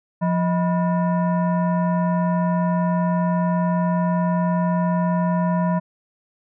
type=tone with frequency modulation; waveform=sine; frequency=175.4 Hz; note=F3; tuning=8 cents sharp; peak=-17 dBFS; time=0.21-5.8 s; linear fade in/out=20 ms; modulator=806 Hz; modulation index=0.77; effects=none